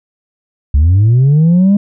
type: linear sweep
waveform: sine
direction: up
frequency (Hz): 66.6 to 206.2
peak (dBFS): -3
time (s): 0.74-1.77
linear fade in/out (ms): 5
effects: tanh soft clip ceiling -4 dBFS